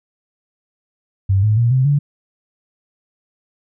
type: tone with pitch steps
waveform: sine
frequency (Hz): 97 / 107.01 / 118.05 / 130.23 / 143.67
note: G2 / A2 / A#2 / C3 / D3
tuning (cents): -18 / -48 / +22 / -8 / -38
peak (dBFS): -11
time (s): 1.29-1.99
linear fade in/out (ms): 10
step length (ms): 140
effects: none